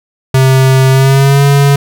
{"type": "tone with pitch glide", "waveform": "square", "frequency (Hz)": [132.1, 140.77], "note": ["C3", "C#3"], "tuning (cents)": [17, 27], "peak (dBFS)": -5, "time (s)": [0.34, 1.76], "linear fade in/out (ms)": 5, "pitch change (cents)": 110, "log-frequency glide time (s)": [0.9, 1.43], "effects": []}